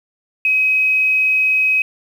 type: tone with quantisation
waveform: sine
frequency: 2536 Hz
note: D#7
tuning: 32 cents sharp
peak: -12 dBFS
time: 0.45-1.82 s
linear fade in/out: 2 ms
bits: 7
effects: none